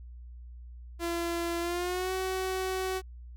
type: tone with pitch glide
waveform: sawtooth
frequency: 340.6 to 375.7 Hz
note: F4 to F#4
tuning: -43 to +26 cents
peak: -26 dBFS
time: 0.99-3.02 s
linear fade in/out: 50 ms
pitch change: +169 cents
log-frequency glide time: 1.6-2.13 s
effects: added 60 Hz sine -43 dBFS peak until 3.36 s